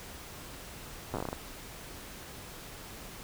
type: slowing click train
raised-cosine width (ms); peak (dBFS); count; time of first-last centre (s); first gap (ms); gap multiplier
1; -20; 10; 1.14-1.329; 8; 1.23
effects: pink hiss -46 dBFS RMS until 3.23 s